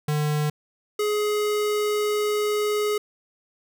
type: tone pair in turn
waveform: square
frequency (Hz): 150 / 419.6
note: D3 / G#4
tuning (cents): +37 / +18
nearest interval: octave + tritone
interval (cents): 1781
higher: second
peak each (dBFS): -22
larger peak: neither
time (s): 0.08-0.5 / 0.99-2.98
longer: second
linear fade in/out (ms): 5
effects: none